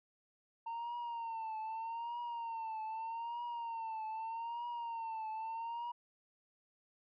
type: tone with vibrato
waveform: sine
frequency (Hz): 914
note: A#5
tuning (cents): -34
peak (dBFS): -36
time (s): 0.66-5.92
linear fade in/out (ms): 10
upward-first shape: triangle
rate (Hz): 0.81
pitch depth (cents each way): 86
effects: tanh soft clip ceiling -38 dBFS